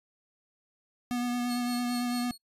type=tone with vibrato; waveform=square; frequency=243.7 Hz; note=B3; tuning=23 cents flat; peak=-29 dBFS; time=1.11-2.31 s; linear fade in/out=0 ms; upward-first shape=sine; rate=8.9 Hz; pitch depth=16 cents each way
type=tone with tremolo; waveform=sawtooth; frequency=4336 Hz; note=C#8; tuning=39 cents flat; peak=-34 dBFS; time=1.47-2.38 s; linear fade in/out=50 ms; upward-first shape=triangle; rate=4.6 Hz; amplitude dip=95%
effects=noise-tail reverb RT60 0.1 s tail -25 dB re dry + resampled to 32000 Hz